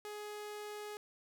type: tone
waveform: sawtooth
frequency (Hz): 418.5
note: G#4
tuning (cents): +13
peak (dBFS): -39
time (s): 0.05-0.97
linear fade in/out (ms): 0
effects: none